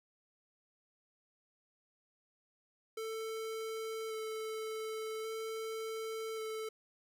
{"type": "tone with vibrato", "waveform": "square", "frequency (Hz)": 441.2, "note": "A4", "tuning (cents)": 5, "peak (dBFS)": -39, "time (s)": [2.97, 6.69], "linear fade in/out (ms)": 5, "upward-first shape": "square", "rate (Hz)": 0.44, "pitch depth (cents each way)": 10, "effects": []}